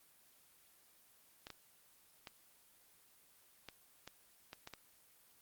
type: clicks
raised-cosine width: 0.2 ms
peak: -30 dBFS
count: 8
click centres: 1.469 / 1.503 / 2.272 / 3.687 / 4.076 / 4.531 / 4.674 / 4.737 s
effects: white hiss -67 dBFS RMS until 5.41 s + Opus 24 kbps